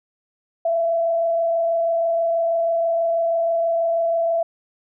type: tone with frequency modulation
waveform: sine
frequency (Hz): 669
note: E5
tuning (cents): +25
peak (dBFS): -17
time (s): 0.65-4.43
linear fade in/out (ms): 5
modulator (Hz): 26.2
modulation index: 0.37
effects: none